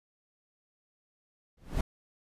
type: noise with exponential growth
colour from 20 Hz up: brown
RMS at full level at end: -25 dBFS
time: 1.57-1.81 s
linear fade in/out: 5 ms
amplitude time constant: 52 ms
effects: resampled to 32000 Hz